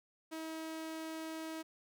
sawtooth tone, 320.1 Hz, D#4, 49 cents sharp, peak -37 dBFS, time 0.31-1.63 s, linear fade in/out 20 ms, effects none

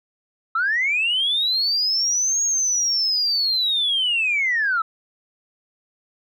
sine linear two-way sweep, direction up then down, 1284 to 6630 to 1284 Hz, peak -17 dBFS, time 0.55-4.82 s, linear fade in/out 5 ms, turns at 2.42 s, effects tanh soft clip ceiling -13 dBFS

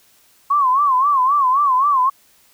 sine tone with vibrato, 1087 Hz, C#6, 34 cents flat, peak -12 dBFS, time 0.5-2.1 s, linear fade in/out 10 ms, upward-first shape sine, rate 3.8 Hz, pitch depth 140 cents each way, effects white hiss -54 dBFS RMS until 2.53 s

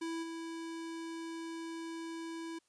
square tone with level steps, 329.6 Hz, E4, in tune, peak -37 / -41 dBFS, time 0.01-2.59 s, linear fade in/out 10 ms, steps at 0.22 s, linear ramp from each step 20 ms, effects white hiss -75 dBFS RMS until 2.68 s + resampled to 22050 Hz

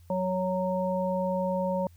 harmonic tone, 185 Hz, F#3, in tune, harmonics 1 / 3 / 5, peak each -30 / -28 / -33 dBFS, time 0.1-1.87 s, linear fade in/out 2 ms, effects added 86 Hz sine -51 dBFS peak until 1.96 s + white hiss -66 dBFS RMS until 1.96 s

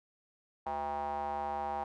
square tone with band-pass filter, 72.6 Hz, D2, 19 cents flat, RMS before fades -36 dBFS, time 0.66-1.84 s, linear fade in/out 5 ms, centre 840 Hz, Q 7.4, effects none

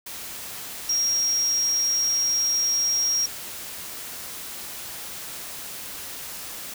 sine tone in noise, 5610 Hz, F8, 7 cents sharp, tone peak -20 dBFS, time 0.89-3.26 s, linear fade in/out 5 ms, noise white, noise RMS -36 dBFS, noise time 0.06-6.74 s, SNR +13 dB, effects none

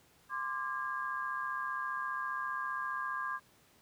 sine tone cluster, 1041 / 1176 / 1625 Hz, C6 / D6 / G#6, -9 / +2 / -38 cents, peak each -39 / -39 / -38 dBFS, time 0.29-3.4 s, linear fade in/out 50 ms, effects pink hiss -65 dBFS RMS until 3.81 s + high-pass 80 Hz 12 dB/octave

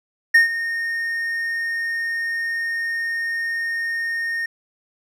triangle tone with ADSR envelope, 1841 Hz, A#6, 22 cents flat, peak -6 dBFS, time 0.34-4.46 s, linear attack 10 ms, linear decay 130 ms, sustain -14 dB, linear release 5 ms, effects none

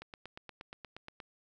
click train, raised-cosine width 0.3 ms, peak -29 dBFS, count 11, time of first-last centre 0.02-1.202 s, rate 8.46 Hz, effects none

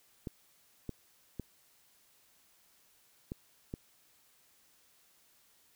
clicks, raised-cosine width 3 ms, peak -25 dBFS, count 5, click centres 0.272 / 0.893 / 1.397 / 3.319 / 3.739 s, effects white hiss -67 dBFS RMS until 5.75 s

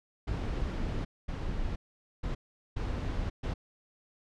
brown noise bursts at uneven times, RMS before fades -33 dBFS, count 5, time 0.27-1.05 / 1.28-1.76 / 2.23-2.35 / 2.76-3.3 / 3.43-3.54 s, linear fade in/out 10 ms, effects low-pass 5000 Hz 12 dB/octave

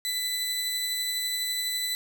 sawtooth tone pair together, 2000 / 3988 Hz, B6 / B7, +21 / +16 cents, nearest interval octave, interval 1195 cents, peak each -32 / -25 dBFS, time 0.05-1.95 s, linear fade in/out 0 ms, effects none

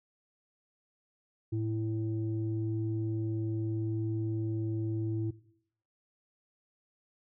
sine tone pair together, 110 / 330.8 Hz, A2 / E4, 0 / +6 cents, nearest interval octave + perfect fifth, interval 1906 cents, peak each -30 / -34 dBFS, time 1.52-5.31 s, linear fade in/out 10 ms, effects noise-tail reverb RT60 0.7 s tail -19 dB re dry + tanh soft clip ceiling -23 dBFS

